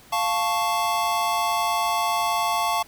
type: chord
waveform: square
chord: F augmented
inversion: none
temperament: equal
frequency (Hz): 698.5 / 880 / 1108.7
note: F5 / A5 / C#6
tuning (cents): 0 / 0 / 0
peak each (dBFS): -27 / -26 / -26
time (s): 0.12-2.83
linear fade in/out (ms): 10
effects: pink hiss -50 dBFS RMS until 2.87 s